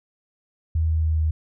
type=tone with pitch steps; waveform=sine; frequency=80.2 / 79.65 / 79.1 / 78.55 Hz; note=E2 / D#2 / D#2 / D#2; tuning=-47 / +41 / +29 / +17 cents; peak=-18 dBFS; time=0.75-1.31 s; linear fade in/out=5 ms; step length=140 ms; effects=none